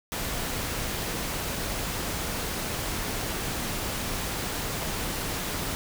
pink noise, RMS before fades -31 dBFS, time 0.12-5.75 s, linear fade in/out 0 ms, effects none

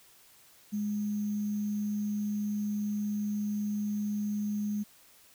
sine tone with sample-and-hold, 207.7 Hz, G#3, in tune, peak -29 dBFS, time 0.72-4.84 s, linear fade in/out 20 ms, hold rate 6300 Hz, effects white hiss -59 dBFS RMS until 5.34 s

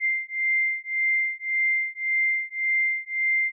sine beating tone pair, 2093 / 2094.8 Hz, C7 / C7, 0 / +1 cents, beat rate 1.8 Hz, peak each -25 dBFS, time 0-3.52 s, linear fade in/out 50 ms, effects none

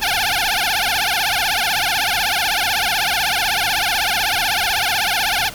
10% pulse tone with vibrato, 784 Hz, G5, in tune, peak -8 dBFS, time 0.01-5.5 s, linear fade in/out 20 ms, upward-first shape triangle, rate 16 Hz, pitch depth 250 cents each way, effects pink hiss -34 dBFS RMS until 5.54 s

